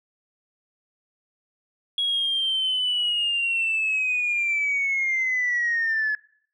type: linear sweep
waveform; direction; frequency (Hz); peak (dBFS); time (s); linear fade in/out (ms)
sine; down; 3330 to 1705; -20; 1.98-6.15; 2
effects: noise-tail reverb RT60 0.6 s tail -22 dB re dry + tanh soft clip ceiling -17 dBFS